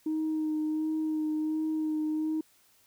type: tone with vibrato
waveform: sine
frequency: 311.1 Hz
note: D#4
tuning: in tune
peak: -26 dBFS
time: 0.06-2.41 s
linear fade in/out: 5 ms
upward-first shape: sine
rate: 1.4 Hz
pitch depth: 17 cents each way
effects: tanh soft clip ceiling -24 dBFS + white hiss -64 dBFS RMS until 2.86 s